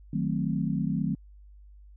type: chord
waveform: sine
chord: D# diminished seventh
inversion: none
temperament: equal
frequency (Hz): 155.56 / 185 / 220 / 261.6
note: D#3 / F#3 / A3 / C4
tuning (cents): 0 / 0 / 0 / 0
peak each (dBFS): -30 / -30 / -31 / -33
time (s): 0.13-1.15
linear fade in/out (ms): 5
effects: added 50 Hz sine -48 dBFS peak until 1.96 s